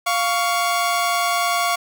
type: tone pair together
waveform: sawtooth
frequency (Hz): 698.5 / 1119.7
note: F5 / C#6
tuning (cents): 0 / +17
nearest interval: minor sixth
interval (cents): 817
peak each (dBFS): -17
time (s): 0.06-1.76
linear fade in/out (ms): 10
effects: 8-bit